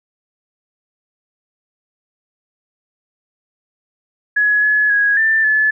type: tone with pitch steps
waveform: sine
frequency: 1685 / 1701 / 1657 / 1778 / 1727 Hz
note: G#6 / G#6 / G#6 / A6 / A6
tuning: +25 / +41 / -4 / +18 / -33 cents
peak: -11 dBFS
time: 4.36-5.71 s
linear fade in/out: 10 ms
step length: 270 ms
effects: none